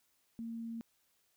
sine tone, 229.3 Hz, A#3, 28 cents flat, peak -39 dBFS, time 0.39-0.81 s, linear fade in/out 0 ms, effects white hiss -75 dBFS RMS until 1.36 s

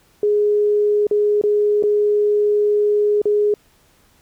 sine tone with dropouts, 416.2 Hz, G#4, 4 cents sharp, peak -13 dBFS, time 0.23-3.54 s, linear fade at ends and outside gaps 2 ms, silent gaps 1.069-1.111 / 1.414-1.437 / 1.826-1.836 / 3.217-3.255 s, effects pink hiss -56 dBFS RMS until 4.21 s

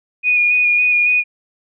sine tone with vibrato, 2456 Hz, D#7, 23 cents flat, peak -11 dBFS, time 0.23-1.24 s, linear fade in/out 50 ms, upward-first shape square, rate 3.6 Hz, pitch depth 15 cents each way, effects none

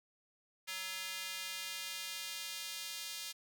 square tone with high-pass filter sweep, 187.8 Hz, F#3, 26 cents sharp, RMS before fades -43 dBFS, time 0.67-3.33 s, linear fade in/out 20 ms, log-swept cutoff 2300 to 3600 Hz, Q 1.1, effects none

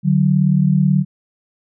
sine tone pair together, 148.1 / 186.6 Hz, D3 / F#3, +15 / +15 cents, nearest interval major third, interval 400 cents, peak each -14 dBFS, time 0.03-1.05 s, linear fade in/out 50 ms, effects none

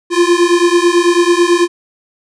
square beating tone pair, 343.3 / 352.4 Hz, F4 / F4, -30 / +16 cents, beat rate 9.1 Hz, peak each -12 dBFS, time 0.1-1.68 s, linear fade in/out 50 ms, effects resampled to 22050 Hz

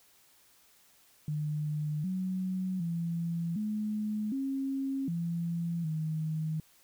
sine tone with pitch steps, 150.8 / 186.3 / 168.4 / 212.5 / 270.4 / 169.3 / 157.1 Hz, D3 / F#3 / E3 / G#3 / C#4 / E3 / D#3, +46 / +12 / +37 / +40 / -43 / +46 / +17 cents, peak -30 dBFS, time 1.28-6.6 s, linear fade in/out 2 ms, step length 760 ms, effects white hiss -63 dBFS RMS until 6.83 s

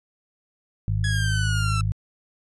harmonic tone, 52.3 Hz, G#1, 13 cents sharp, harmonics 1 / 2 / 3, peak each -27 / -22 / -31 dBFS, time 0.88-1.92 s, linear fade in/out 0 ms
sawtooth exponential sweep, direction down, 1685 to 1318.5 Hz, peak -23 dBFS, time 1.04-1.81 s, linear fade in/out 2 ms
effects resampled to 24000 Hz

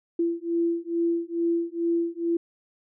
sine beating tone pair, 336.8 / 339.1 Hz, E4 / E4, +37 / +49 cents, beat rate 2.3 Hz, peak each -26 dBFS, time 0.19-2.37 s, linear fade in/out 5 ms, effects none

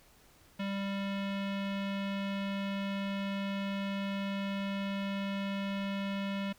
square tone with low-pass filter, 197.4 Hz, G3, 12 cents sharp, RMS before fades -35 dBFS, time 0.59-6.53 s, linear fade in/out 10 ms, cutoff 3000 Hz, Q 2.2, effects pink hiss -62 dBFS RMS until 6.58 s

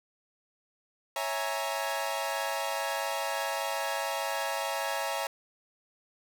sawtooth chord, A# half-diminished seventh, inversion first, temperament equal, 554.4 / 659.3 / 830.6 / 932.3 Hz, C#5 / E5 / G#5 / A#5, 0 / 0 / 0 / 0 cents, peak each -32 dBFS, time 1.16-5.27 s, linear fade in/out 2 ms, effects none

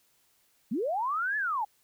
sine linear two-way sweep, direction up then down, 185 to 1753 to 791 Hz, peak -27 dBFS, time 0.71-1.65 s, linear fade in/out 10 ms, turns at 1.37 s, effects white hiss -68 dBFS RMS until 1.83 s

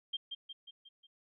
sine tone with echo, 3182 Hz, G7, 25 cents sharp, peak -33 dBFS, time 0.13-0.17 s, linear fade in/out 10 ms, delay 180 ms, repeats 5, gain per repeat -5 dB, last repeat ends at 1.07 s, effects none

